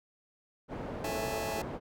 white low-pass noise, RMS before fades -39 dBFS, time 0.68-1.8 s, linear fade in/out 50 ms, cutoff 600 Hz, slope 12 dB/octave
sawtooth chord, A major seventh, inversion none, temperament just, 440 / 550 / 660 / 825 Hz, A4 / C#5 / E5 / G#5, 0 / -14 / +2 / -12 cents, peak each -35 / -38 / -34 / -35 dBFS, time 1.04-1.62 s, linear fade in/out 5 ms
effects none

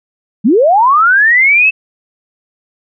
sine linear sweep, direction up, 181.1 to 2656 Hz, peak -5 dBFS, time 0.44-1.71 s, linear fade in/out 20 ms, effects none

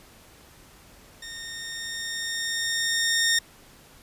15% pulse tone with level ramp, 1837 Hz, A#6, 26 cents flat, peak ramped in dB -31 to -13 dBFS, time 1.22-3.39 s, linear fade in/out 5 ms, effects pink hiss -52 dBFS RMS until 4.02 s + resampled to 32000 Hz

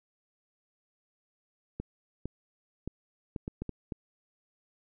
clicks, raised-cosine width 3 ms, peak -22 dBFS, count 8, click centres 1.8 / 2.256 / 2.876 / 3.362 / 3.479 / 3.62 / 3.693 / 3.922 s, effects none

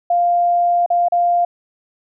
sine tone with dropouts, 698.5 Hz, F5, in tune, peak -12 dBFS, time 0.1-1.45 s, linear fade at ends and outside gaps 5 ms, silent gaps 0.862-0.902 / 1.085-1.121 s, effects none

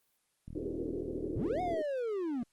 click train, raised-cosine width 5 ms, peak -33 dBFS, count 51, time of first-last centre 0.48-1.733 s, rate 39.9 Hz
white band-pass noise, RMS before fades -38 dBFS, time 0.55-1.82 s, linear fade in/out 2 ms, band 270 to 450 Hz, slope 48 dB/octave
triangle linear two-way sweep, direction up then down, 58.27 to 742 to 226.3 Hz, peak -30 dBFS, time 1.36-2.43 s, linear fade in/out 0 ms, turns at 1.61 s
effects white hiss -75 dBFS RMS until 2.52 s + Opus 24 kbps

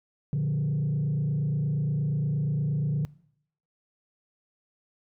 sine tone with frequency modulation, 146.83 Hz, D3, in tune, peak -22 dBFS, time 0.33-3.05 s, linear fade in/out 0 ms, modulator 28.5 Hz, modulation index 0.69, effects noise-tail reverb RT60 0.7 s tail -23 dB re dry + tanh soft clip ceiling -22 dBFS

